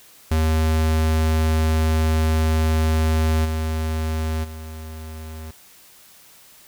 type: tone with level steps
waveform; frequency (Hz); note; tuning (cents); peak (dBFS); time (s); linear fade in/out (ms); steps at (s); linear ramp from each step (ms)
square; 79.2; D#2; +31; -17 / -22 / -33; 0.31-5.51; 5; 3.44 / 4.43; 20
effects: white hiss -49 dBFS RMS until 6.67 s